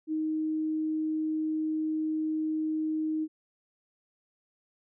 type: tone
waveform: sine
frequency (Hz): 312.6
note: D#4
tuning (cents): +8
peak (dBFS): -27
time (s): 0.07-3.28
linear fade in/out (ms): 50
effects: none